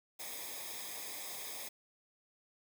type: noise with comb filter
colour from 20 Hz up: white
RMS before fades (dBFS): -44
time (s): 0.19-1.69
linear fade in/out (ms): 10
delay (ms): 0.69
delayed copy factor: -0.75
effects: none